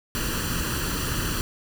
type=noise with comb filter; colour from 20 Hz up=pink; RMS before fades=-27 dBFS; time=0.15-1.41 s; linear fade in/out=0 ms; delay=0.68 ms; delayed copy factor=+0.7; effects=none